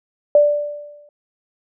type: tone with exponential decay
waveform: sine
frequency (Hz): 587.3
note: D5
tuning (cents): 0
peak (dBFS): -6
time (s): 0.35-1.09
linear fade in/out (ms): 2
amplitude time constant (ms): 160
effects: none